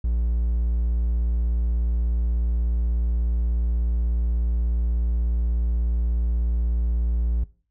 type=tone; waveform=triangle; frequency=58.27 Hz; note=A#1; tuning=in tune; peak=-18 dBFS; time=0.04-7.44 s; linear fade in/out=5 ms; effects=noise-tail reverb RT60 0.4 s tail -19 dB re dry